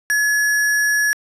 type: tone with sample-and-hold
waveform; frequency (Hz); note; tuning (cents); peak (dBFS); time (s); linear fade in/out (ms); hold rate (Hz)
sine; 1700; G#6; +40; -14; 0.1-1.13; 0; 7350
effects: resampled to 32000 Hz